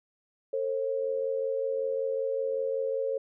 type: tone pair together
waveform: sine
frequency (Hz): 450.7 / 536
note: A4 / C5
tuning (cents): +42 / +42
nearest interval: minor third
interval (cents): 300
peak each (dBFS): -31 / -29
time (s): 0.53-3.18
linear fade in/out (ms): 5
effects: none